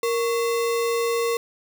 sine tone with sample-and-hold, 466.2 Hz, A#4, in tune, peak -20 dBFS, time 0.03-1.37 s, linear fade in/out 2 ms, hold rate 1575 Hz, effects none

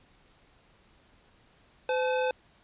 square tone pair together, 510 / 862.2 Hz, C5 / A5, -44 / -35 cents, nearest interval major sixth, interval 909 cents, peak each -27 / -33 dBFS, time 1.89-2.31 s, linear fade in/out 2 ms, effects pink hiss -62 dBFS RMS until 2.63 s + resampled to 8000 Hz

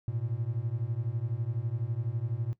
triangle beating tone pair, 110 / 122 Hz, A2 / B2, 0 / -21 cents, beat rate 12 Hz, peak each -31 dBFS, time 0.08-2.53 s, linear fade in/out 0 ms, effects noise-tail reverb RT60 0.1 s tail -18 dB re dry

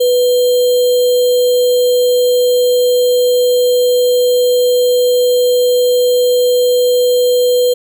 sine tone with sample-and-hold, 493.9 Hz, B4, in tune, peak -8 dBFS, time 0-7.74 s, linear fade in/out 10 ms, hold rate 3675 Hz, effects none

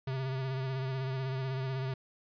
square tone with vibrato, 132.2 Hz, C3, 18 cents sharp, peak -33 dBFS, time 0.07-1.94 s, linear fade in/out 5 ms, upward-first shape sine, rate 16 Hz, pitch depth 37 cents each way, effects resampled to 11025 Hz

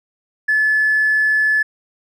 triangle tone with tanh clipping, 1727 Hz, A6, 33 cents flat, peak -12 dBFS, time 0.48-1.63 s, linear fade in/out 10 ms, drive 1 dB, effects none

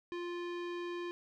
square tone with low-pass filter, 349.2 Hz, F4, in tune, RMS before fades -40 dBFS, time 0.12-1.11 s, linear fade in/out 0 ms, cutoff 3200 Hz, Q 1.1, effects none

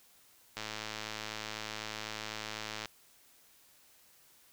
click train, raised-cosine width 0.2 ms, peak -21 dBFS, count 248, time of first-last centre 0.57-2.857 s, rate 108 Hz, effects white hiss -63 dBFS RMS until 4.52 s

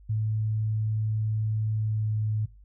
sine tone with pitch glide, 108.6 to 107.73 Hz, A2 to A2, -22 to -36 cents, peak -24 dBFS, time 0.09-2.46 s, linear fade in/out 10 ms, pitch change -14 cents, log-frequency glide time 1.75-2.17 s, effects noise-tail reverb RT60 0.3 s tail -22 dB re dry + added 50 Hz sine -49 dBFS peak until 2.64 s

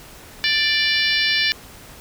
harmonic tone with a mistuned harmonic, 588 Hz, D5, 2 cents sharp, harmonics 3 / 4 / 5 / 6 / 7 / 8 / 9, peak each -22 / -23 / -24 / -25 / -25 / -26 / -27 dBFS, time 0.44-1.52 s, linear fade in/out 0 ms, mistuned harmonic 9, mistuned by +33 cents, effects pink hiss -42 dBFS RMS until 2 s

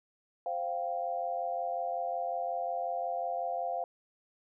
sine chord, C suspended fourth, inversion none, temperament equal, 523.3 / 698.5 / 784 Hz, C5 / F5 / G5, 0 / 0 / 0 cents, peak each -38 / -33 / -38 dBFS, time 0.46-3.84 s, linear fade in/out 2 ms, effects none

